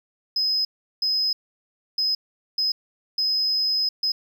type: tone bursts at uneven times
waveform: triangle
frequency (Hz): 5070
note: D#8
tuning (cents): +32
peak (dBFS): -17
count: 6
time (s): 0.36-0.65 / 1.02-1.33 / 1.98-2.15 / 2.58-2.72 / 3.18-3.89 / 4.03-4.12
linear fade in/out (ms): 5
effects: tanh soft clip ceiling -17 dBFS